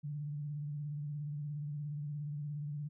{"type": "tone with vibrato", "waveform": "sine", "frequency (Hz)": 147.1, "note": "D3", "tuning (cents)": 3, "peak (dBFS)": -37, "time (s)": [0.03, 2.89], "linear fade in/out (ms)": 20, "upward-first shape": "sine", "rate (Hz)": 17, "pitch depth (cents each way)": 54, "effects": []}